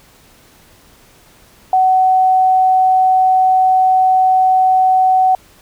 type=tone; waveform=sine; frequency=750 Hz; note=F#5; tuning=23 cents sharp; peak=-8 dBFS; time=1.73-5.35 s; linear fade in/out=2 ms; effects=pink hiss -47 dBFS RMS until 5.61 s